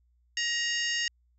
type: harmonic tone with a mistuned harmonic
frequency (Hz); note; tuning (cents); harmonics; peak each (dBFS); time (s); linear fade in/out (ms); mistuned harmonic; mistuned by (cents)
943; A#5; +20; 2 / 3 / 4 / 5 / 6 / 7 / 8; -31 / -32 / -43 / -38 / -36 / -36 / -49; 0.37-1.08; 2; 6; -89
effects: added 60 Hz sine -64 dBFS peak until 1.38 s